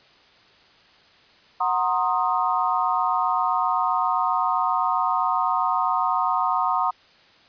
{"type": "chord", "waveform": "sine", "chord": "C half-diminished seventh", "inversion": "second", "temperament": "equal with one note detuned", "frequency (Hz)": [740, 932.3, 1059.9, 1244.5], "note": ["Gb5", "Bb5", "C6", "Eb6"], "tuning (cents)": [0, 0, 22, 0], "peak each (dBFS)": -25, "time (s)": [1.6, 6.91], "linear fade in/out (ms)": 10, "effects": ["white hiss -54 dBFS RMS until 7.48 s", "resampled to 11025 Hz"]}